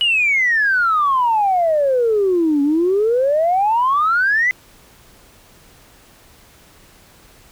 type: exponential two-way sweep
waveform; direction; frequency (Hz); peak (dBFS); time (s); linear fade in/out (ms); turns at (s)
sine; down then up; 2960 to 278.3 to 2052; -12; 0.01-4.51; 0; 2.62
effects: tanh soft clip ceiling -8 dBFS + pink hiss -48 dBFS RMS until 7.51 s